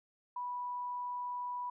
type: tone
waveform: sine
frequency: 983 Hz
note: B5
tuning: 8 cents flat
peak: -36 dBFS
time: 0.36-1.7 s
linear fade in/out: 5 ms
effects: none